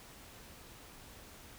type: silence
effects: pink hiss -54 dBFS RMS until 1.58 s